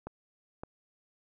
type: clicks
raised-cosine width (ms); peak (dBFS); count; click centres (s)
1; -25; 2; 0.07 / 0.635
effects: none